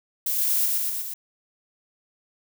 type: noise with echo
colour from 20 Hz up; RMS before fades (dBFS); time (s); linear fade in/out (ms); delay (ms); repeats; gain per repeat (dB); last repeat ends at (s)
violet; -25; 0.26-0.66; 5; 120; 4; -2; 1.14
effects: none